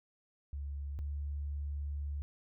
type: tone pair in turn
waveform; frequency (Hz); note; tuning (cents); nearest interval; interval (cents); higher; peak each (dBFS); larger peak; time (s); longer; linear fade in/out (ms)
sine; 70.9 / 72.1; C#2 / D2; +40 / -31; unison; 29; second; -37 / -35; second; 0.53-0.99 / 0.99-2.22; second; 0
effects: none